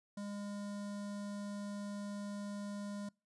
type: tone with notch filter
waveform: square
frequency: 203.5 Hz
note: G#3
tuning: 35 cents flat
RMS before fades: -43 dBFS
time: 0.17-3.09 s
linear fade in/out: 5 ms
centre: 2500 Hz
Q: 1.2
effects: noise-tail reverb RT60 0.3 s tail -26 dB re dry + resampled to 24000 Hz